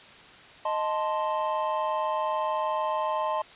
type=chord; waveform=triangle; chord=A diminished; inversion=second; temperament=equal; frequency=622.3 / 880 / 1046.5 Hz; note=Eb5 / A5 / C6; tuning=0 / 0 / 0 cents; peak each=-28 dBFS; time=0.65-3.42 s; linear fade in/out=5 ms; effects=white hiss -49 dBFS RMS until 3.55 s + resampled to 8000 Hz